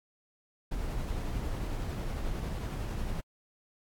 brown noise with tremolo, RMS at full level -33 dBFS, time 0.71-3.21 s, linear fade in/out 10 ms, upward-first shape triangle, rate 11 Hz, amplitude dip 25%, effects AAC 64 kbps

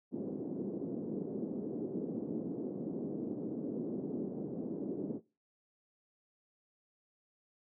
pink band-pass noise, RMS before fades -39 dBFS, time 0.11-5.21 s, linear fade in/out 50 ms, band 200 to 400 Hz, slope 24 dB/octave, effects noise-tail reverb RT60 0.3 s tail -21 dB re dry

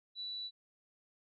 sine tone, 3951 Hz, B7, in tune, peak -39 dBFS, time 0.15-0.51 s, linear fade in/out 50 ms, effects none

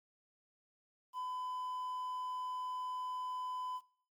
triangle tone with quantisation, 1007 Hz, B5, 33 cents sharp, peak -36 dBFS, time 1.13-3.81 s, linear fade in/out 50 ms, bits 11, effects noise-tail reverb RT60 0.5 s tail -20 dB re dry + MP3 96 kbps

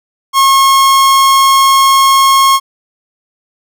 45% pulse tone, 1084 Hz, C#6, 39 cents flat, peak -5 dBFS, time 0.33-2.6 s, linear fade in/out 50 ms, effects none

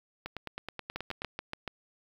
two click trains, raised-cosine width 0.3 ms, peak -19 / -21 dBFS, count 6 / 10, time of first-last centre 0.96-1.677 / 0.26-1.219 s, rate 6.97 / 9.38 Hz, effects 8-bit

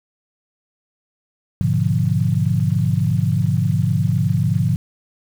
sine chord, G# diminished seventh, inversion none, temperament equal, 103.83 / 123.47 / 146.83 / 174.61 Hz, G#2 / B2 / D3 / F3, 0 / 0 / 0 / 0 cents, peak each -20 / -21 / -20 / -21 dBFS, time 1.61-4.76 s, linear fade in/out 0 ms, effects 7-bit

